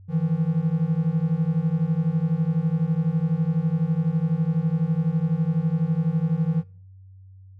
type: beating tone pair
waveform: triangle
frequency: 155.56 / 167.56 Hz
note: D#3 / E3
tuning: 0 / +29 cents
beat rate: 12 Hz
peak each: -21 dBFS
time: 0.08-6.64 s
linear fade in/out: 50 ms
effects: noise-tail reverb RT60 0.5 s tail -22 dB re dry + added 95 Hz sine -44 dBFS peak until 7.59 s